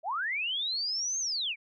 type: linear two-way sweep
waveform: sine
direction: up then down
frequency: 586 to 6490 to 2168 Hz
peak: -29 dBFS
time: 0.03-1.56 s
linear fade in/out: 50 ms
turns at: 1.19 s
effects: none